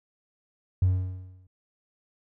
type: tone with exponential decay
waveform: triangle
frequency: 92.5 Hz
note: F#2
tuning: in tune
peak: -13 dBFS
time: 0.82-1.47 s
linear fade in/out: 5 ms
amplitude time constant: 140 ms
effects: tanh soft clip ceiling -15 dBFS